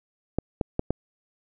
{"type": "clicks", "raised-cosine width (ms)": 2, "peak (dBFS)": -10, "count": 4, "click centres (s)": [0.386, 0.612, 0.794, 0.906], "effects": []}